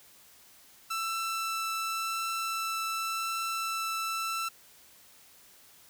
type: tone with vibrato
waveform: sawtooth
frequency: 1330 Hz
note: E6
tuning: 15 cents sharp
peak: -27 dBFS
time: 0.9-4.49 s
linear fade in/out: 10 ms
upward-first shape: triangle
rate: 0.9 Hz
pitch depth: 8 cents each way
effects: white hiss -57 dBFS RMS until 5.89 s